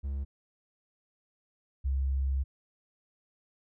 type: tone pair in turn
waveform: triangle / sine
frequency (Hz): 69 / 67.31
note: C#2 / C2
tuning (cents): -7 / +50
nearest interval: unison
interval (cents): 43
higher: first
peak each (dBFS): -29 / -26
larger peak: second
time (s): 0.03-0.25 / 1.84-2.44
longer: second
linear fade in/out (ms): 20
effects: none